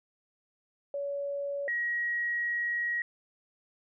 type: tone pair in turn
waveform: sine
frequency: 565 / 1900.4 Hz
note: C#5 / A#6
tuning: +33 / +33 cents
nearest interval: octave + major sixth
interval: 2100 cents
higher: second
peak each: -31 / -28 dBFS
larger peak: second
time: 0.94-1.68 / 1.68-3.02 s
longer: second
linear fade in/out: 2 ms
effects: none